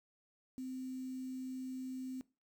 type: tone with quantisation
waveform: sine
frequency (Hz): 258.8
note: C4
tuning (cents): -19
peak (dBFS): -40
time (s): 0.58-2.21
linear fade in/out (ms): 0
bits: 10
effects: noise-tail reverb RT60 0.3 s tail -20 dB re dry